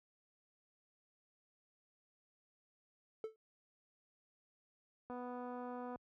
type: tone with exponential decay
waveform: triangle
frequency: 440 Hz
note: A4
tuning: in tune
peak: -34 dBFS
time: 3.24-3.36 s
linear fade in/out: 1 ms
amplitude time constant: 26 ms
type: click train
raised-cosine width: 1 ms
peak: -34 dBFS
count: 213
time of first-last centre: 5.1-5.958 s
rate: 247 Hz
effects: high-pass 60 Hz 12 dB/octave